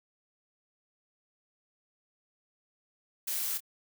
blue noise with echo, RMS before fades -33 dBFS, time 3.27-3.58 s, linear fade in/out 10 ms, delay 25 ms, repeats 1, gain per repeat -11 dB, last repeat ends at 3.605 s, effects none

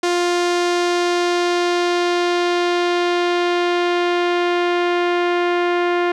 sawtooth tone with low-pass filter sweep, 351 Hz, F4, 9 cents sharp, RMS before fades -18 dBFS, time 0.03-6.12 s, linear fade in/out 5 ms, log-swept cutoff 6700 to 2300 Hz, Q 1.1, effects none

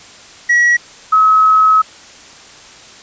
triangle / sine tone pair in turn, 1921 / 1282.1 Hz, B6 / E6, -48 / -48 cents, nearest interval perfect fifth, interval 700 cents, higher first, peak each -6 dBFS, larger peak neither, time 0.49-0.77 / 1.12-1.82 s, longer second, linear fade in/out 10 ms, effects white hiss -38 dBFS RMS until 3.02 s + resampled to 16000 Hz

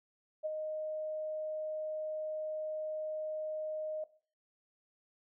sine tone with ADSR envelope, 620 Hz, D#5, 6 cents flat, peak -31 dBFS, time 0.43-4.04 s, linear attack 27 ms, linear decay 19 ms, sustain -4 dB, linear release 4 ms, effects noise-tail reverb RT60 0.4 s tail -17 dB re dry

